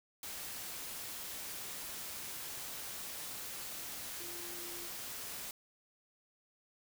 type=tone in noise; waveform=sine; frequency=347.5 Hz; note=F4; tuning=9 cents flat; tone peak=-51 dBFS; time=4.2-4.87 s; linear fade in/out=2 ms; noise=white; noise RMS=-44 dBFS; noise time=0.23-5.51 s; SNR=-10 dB; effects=none